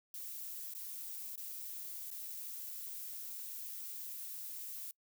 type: noise with dropouts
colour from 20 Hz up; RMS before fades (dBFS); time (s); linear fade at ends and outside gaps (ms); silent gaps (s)
violet; -45; 0.14-4.91; 1; 0.737-0.749 / 1.357-1.377 / 2.104-2.113
effects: noise-tail reverb RT60 0.1 s tail -24 dB re dry